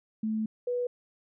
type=tone pair in turn; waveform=sine; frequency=218.3 / 490.1 Hz; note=A3 / B4; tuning=-13 / -13 cents; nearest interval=octave + major second; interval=1400 cents; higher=second; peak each=-27 dBFS; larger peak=neither; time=0.23-0.46 / 0.67-0.87 s; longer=first; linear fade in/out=5 ms; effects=none